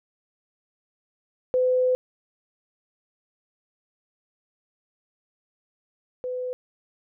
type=tone pair in turn; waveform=sine; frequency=507 / 502.9 Hz; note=B4 / B4; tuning=+45 / +31 cents; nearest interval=unison; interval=14 cents; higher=first; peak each=-18 / -27 dBFS; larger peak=first; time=1.54-1.95 / 6.24-6.53 s; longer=first; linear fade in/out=0 ms; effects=none